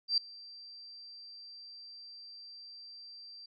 sine tone with ADSR envelope, 4699 Hz, D8, in tune, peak -23 dBFS, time 0.08-3.46 s, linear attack 97 ms, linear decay 3 ms, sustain -24 dB, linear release 6 ms, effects none

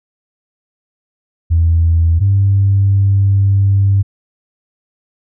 sine tone pair in turn, 83 / 98.7 Hz, E2 / G2, +12 / +12 cents, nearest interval minor third, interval 300 cents, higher second, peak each -7 dBFS, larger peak neither, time 1.5-2.2 / 2.2-4.03 s, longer second, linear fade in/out 20 ms, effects tanh soft clip ceiling -3 dBFS

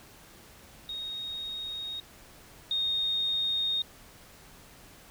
sine tone pair in turn, 3739 / 3700 Hz, A#7 / A#7, +4 / -14 cents, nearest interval unison, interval 18 cents, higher first, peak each -34 / -26 dBFS, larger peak second, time 0.89-2 / 2.71-3.82 s, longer neither, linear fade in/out 2 ms, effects pink hiss -53 dBFS RMS until 5.1 s

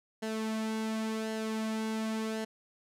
sawtooth tone with flanger, 220 Hz, A3, in tune, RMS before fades -34 dBFS, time 0.22-2.45 s, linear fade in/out 10 ms, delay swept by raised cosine 0.83 to 2.93 ms, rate 0.91 Hz, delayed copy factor -0.55, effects low-pass 11000 Hz 12 dB/octave

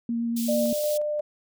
sine tone with vibrato, 233.1 Hz, A#3, in tune, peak -24 dBFS, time 0.09-0.73 s, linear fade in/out 2 ms, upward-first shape sine, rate 8.6 Hz, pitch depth 10 cents each way
white high-pass noise, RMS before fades -35 dBFS, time 0.36-0.98 s, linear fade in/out 10 ms, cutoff 3200 Hz, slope 24 dB/octave
sine tone with tremolo, 598 Hz, D5, 31 cents sharp, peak -22 dBFS, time 0.48-1.21 s, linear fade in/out 10 ms, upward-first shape square, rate 2.8 Hz, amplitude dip 25%
effects none

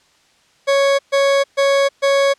40% pulse tone bursts, 554.4 Hz, C#5, in tune, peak -11 dBFS, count 4, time 0.67-2.34 s, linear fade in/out 20 ms, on 320 ms, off 130 ms, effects white hiss -55 dBFS RMS until 2.38 s + low-pass 6000 Hz 12 dB/octave

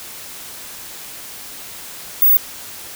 sine tone, 15590 Hz, B9, 24 cents flat, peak -8 dBFS, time 2.22-2.37 s, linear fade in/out 0 ms, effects white hiss -34 dBFS RMS until 2.95 s

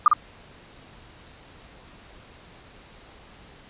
sine tone with echo, 1211 Hz, D#6, 47 cents flat, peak -10 dBFS, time 0.06-0.08 s, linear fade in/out 2 ms, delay 53 ms, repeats 1, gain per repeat -3 dB, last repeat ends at 0.133 s, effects pink hiss -49 dBFS RMS until 3.69 s + resampled to 8000 Hz

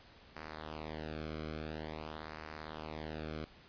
sawtooth tone with flanger, 77.78 Hz, D#2, in tune, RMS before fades -44 dBFS, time 0.36-3.45 s, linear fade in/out 5 ms, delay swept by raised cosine 0.28 to 1.11 ms, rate 0.48 Hz, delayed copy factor -0.9, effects pink hiss -59 dBFS RMS until 3.68 s + resampled to 11025 Hz

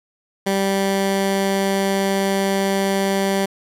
15% pulse tone, 195.3 Hz, G3, 6 cents flat, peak -11 dBFS, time 0.46-3.46 s, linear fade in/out 10 ms, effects resampled to 32000 Hz + 7-bit

